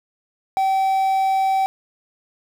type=tone with quantisation; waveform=triangle; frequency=770 Hz; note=G5; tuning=31 cents flat; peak=-14 dBFS; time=0.57-1.66 s; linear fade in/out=0 ms; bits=7; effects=none